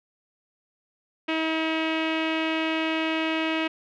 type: tone with low-pass filter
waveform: sawtooth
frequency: 320 Hz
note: D#4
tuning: 49 cents sharp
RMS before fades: -26 dBFS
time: 1.28-3.68 s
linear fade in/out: 10 ms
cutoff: 2700 Hz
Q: 3.7
effects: none